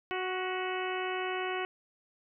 harmonic tone with a mistuned harmonic, 369.8 Hz, F#4, 1 cent flat, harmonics 1 / 2 / 3 / 4 / 5 / 6 / 7 / 8, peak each -35 / -38 / -40 / -41 / -42 / -43 / -43 / -44 dBFS, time 0.11-1.65 s, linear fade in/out 0 ms, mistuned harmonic 5, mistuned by +42 cents, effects none

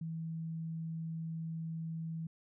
sine tone, 162.7 Hz, E3, 22 cents flat, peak -37 dBFS, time 0.01-2.27 s, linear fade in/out 5 ms, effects none

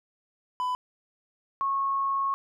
triangle / sine tone pair in turn, 1000 / 1095.5 Hz, B5 / C#6, +21 / -21 cents, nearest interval major second, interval 158 cents, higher second, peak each -24 dBFS, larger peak neither, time 0.6-0.75 / 1.61-2.34 s, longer second, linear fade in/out 0 ms, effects none

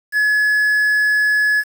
triangle tone with quantisation, 1700 Hz, G#6, 40 cents sharp, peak -11 dBFS, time 0.12-1.64 s, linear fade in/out 50 ms, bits 6, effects none

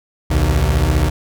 30% pulse beating tone pair, 61.74 / 76.74 Hz, B1 / D#2, 0 / -23 cents, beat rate 15 Hz, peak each -13 dBFS, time 0.3-1.1 s, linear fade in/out 10 ms, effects none

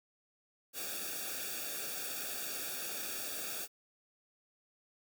white noise with comb filter, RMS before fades -40 dBFS, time 0.73-3.68 s, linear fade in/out 50 ms, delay 0.98 ms, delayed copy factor -1, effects none

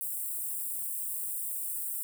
white high-pass noise, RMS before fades -35 dBFS, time 0.01-2.03 s, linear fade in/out 0 ms, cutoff 7900 Hz, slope 96 dB/octave, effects none

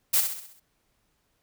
blue noise with echo, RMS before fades -21 dBFS, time 0.13-0.21 s, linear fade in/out 10 ms, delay 65 ms, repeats 6, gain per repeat -6 dB, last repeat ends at 0.6 s, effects pink hiss -72 dBFS RMS until 1.42 s

